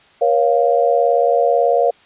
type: chord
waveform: sine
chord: Bb minor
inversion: none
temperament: equal with one note detuned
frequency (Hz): 476.2 / 554.4 / 698.5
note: Bb4 / Db5 / F5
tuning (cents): +37 / 0 / 0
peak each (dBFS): -16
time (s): 0.21-1.91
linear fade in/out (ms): 10
effects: white hiss -50 dBFS RMS until 2.05 s + resampled to 8000 Hz